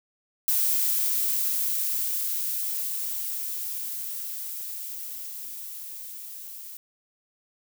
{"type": "noise with level ramp", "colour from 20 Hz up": "violet", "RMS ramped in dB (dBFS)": [-23, -41], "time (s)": [0.48, 6.77], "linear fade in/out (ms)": 0, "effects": []}